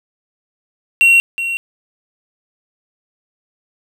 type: tone with echo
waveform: triangle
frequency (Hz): 2738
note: F7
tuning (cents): -35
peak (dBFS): -5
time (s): 1.01-1.2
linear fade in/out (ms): 0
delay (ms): 370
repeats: 1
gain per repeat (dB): -11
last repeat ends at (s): 1.57
effects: none